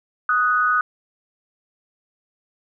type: tone pair together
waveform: sine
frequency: 1247 / 1483 Hz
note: D#6 / F#6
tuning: +3 / +4 cents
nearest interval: minor third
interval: 301 cents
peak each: -18 / -19 dBFS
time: 0.29-0.81 s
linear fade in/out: 2 ms
effects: none